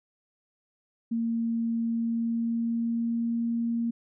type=tone with pitch glide; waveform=sine; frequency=230 to 232.7 Hz; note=A#3 to A#3; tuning=-23 to -3 cents; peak=-25 dBFS; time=1.11-3.91 s; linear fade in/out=10 ms; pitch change=+20 cents; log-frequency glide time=1.84-3.41 s; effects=none